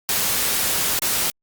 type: noise with dropouts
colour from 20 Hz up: white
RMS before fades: -21 dBFS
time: 0.09-1.3 s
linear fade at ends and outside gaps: 0 ms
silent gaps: 0.99-1.021 s
effects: Opus 48 kbps